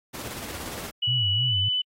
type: noise with tremolo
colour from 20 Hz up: pink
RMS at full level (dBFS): -35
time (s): 0.13-0.91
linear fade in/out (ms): 20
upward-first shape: square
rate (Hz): 17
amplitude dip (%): 30
type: tone with pitch glide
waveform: sine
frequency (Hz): 2943 to 2996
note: F#7 to F#7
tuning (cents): -10 to +21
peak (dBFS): -22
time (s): 1.02-1.82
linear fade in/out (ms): 10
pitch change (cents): +31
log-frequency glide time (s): 1.43-1.55
type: tone with vibrato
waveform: sine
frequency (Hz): 110.3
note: A2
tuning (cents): +5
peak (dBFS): -25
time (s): 1.07-1.69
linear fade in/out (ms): 10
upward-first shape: sine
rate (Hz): 3.3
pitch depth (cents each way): 250
effects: high-pass 60 Hz 12 dB/octave + AAC 48 kbps

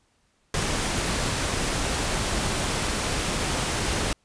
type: noise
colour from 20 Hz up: pink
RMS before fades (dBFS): -26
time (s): 0.54-4.13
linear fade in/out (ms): 2
effects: pink hiss -67 dBFS RMS until 4.24 s + resampled to 22050 Hz

